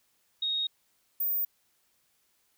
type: tone pair in turn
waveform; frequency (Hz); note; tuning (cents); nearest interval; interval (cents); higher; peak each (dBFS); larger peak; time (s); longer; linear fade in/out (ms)
sine; 3744 / 14976; A#7 / A#9; +7 / +7; 2 octaves; 2400; second; -27 / -26; second; 0.42-0.67 / 1.2-1.45; neither; 5
effects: white hiss -71 dBFS RMS until 2.57 s

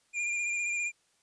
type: tone with vibrato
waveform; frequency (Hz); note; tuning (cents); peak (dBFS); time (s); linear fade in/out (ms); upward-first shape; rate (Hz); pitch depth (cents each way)
square; 2403; D7; +39; -30; 0.13-0.92; 50; sine; 15; 24
effects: white hiss -70 dBFS RMS until 1.22 s + resampled to 22050 Hz

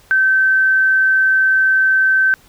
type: tone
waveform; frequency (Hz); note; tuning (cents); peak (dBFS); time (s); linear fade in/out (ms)
sine; 1544; G6; -27; -10; 0.11-2.34; 0
effects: pink hiss -49 dBFS RMS until 2.48 s

